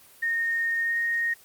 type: tone with pitch glide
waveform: sine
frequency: 1844 to 1860 Hz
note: A#6 to A#6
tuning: -19 to -4 cents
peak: -23 dBFS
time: 0.22-1.34 s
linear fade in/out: 10 ms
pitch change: +15 cents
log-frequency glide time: 0.83-0.97 s
effects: white hiss -53 dBFS RMS until 1.44 s + Opus 24 kbps